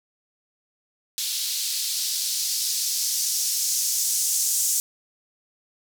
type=noise with band-pass filter sweep; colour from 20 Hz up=violet; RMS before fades=-25 dBFS; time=1.18-4.8 s; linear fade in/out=0 ms; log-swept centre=3900 to 6800 Hz; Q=1.9; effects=none